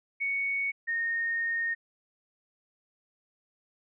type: tone pair in turn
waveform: sine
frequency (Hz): 2225 / 1845.2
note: C#7 / A#6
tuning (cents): +6 / -18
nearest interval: minor third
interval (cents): 324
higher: first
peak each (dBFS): -27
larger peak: neither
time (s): 0.2-0.72 / 0.87-1.75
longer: second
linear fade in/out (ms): 20
effects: none